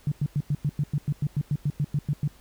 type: tone bursts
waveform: sine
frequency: 145.6 Hz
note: D3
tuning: 15 cents flat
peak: -21 dBFS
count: 16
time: 0.07-2.277 s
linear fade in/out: 2 ms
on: 47 ms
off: 97 ms
effects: added 50 Hz sine -56 dBFS peak until 2.4 s + pink hiss -56 dBFS RMS until 2.4 s